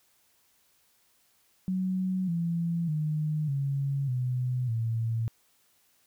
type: tone with pitch steps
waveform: sine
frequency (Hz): 186.3 / 168.88 / 153.08 / 138.76 / 125.79 / 114.02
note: F#3 / E3 / D#3 / C#3 / B2 / A#2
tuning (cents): +12 / +42 / -28 / +2 / +32 / -38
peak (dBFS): -26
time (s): 1.68-5.28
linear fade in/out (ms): 0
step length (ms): 600
effects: white hiss -67 dBFS RMS until 6.06 s